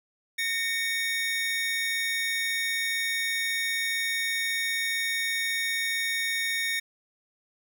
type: tone cluster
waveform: square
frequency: 1837 / 2239 / 3700 Hz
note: A#6 / C#7 / A#7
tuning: -26 / +17 / -14 cents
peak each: -31 / -31 / -33 dBFS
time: 0.38-6.8 s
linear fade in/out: 10 ms
effects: none